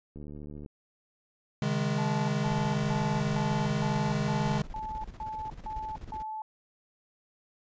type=click train; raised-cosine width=3 ms; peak=-31 dBFS; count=38; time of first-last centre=0.16-0.661 s; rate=73.8 Hz
type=chord; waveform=square; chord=C# suspended second; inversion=none; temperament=equal with one note detuned; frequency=135.5 / 155.56 / 207.7 Hz; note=C#3 / D#3 / G#3; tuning=-39 / 0 / 0 cents; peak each=-32 dBFS; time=1.62-4.62 s; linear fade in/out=2 ms
type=tone bursts; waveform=sine; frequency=869 Hz; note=A5; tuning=22 cents flat; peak=-34 dBFS; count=10; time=1.98-6.42 s; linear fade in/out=2 ms; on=300 ms; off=160 ms
type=noise with tremolo; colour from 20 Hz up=brown; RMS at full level=-41 dBFS; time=2.45-6.23 s; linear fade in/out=10 ms; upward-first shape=square; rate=16 Hz; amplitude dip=65%
effects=resampled to 16000 Hz